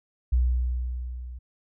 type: tone with level ramp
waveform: sine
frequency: 61.74 Hz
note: B1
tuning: in tune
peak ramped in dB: -17 to -36 dBFS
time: 0.32-1.39 s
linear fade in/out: 10 ms
effects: none